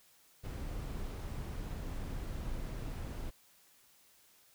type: noise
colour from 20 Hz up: brown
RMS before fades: -40 dBFS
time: 0.43-3.31 s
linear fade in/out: 20 ms
effects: white hiss -65 dBFS RMS until 4.54 s